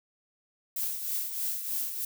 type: noise with tremolo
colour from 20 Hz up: violet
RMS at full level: -30 dBFS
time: 0.76-2.05 s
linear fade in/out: 5 ms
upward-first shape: triangle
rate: 3.2 Hz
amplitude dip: 60%
effects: none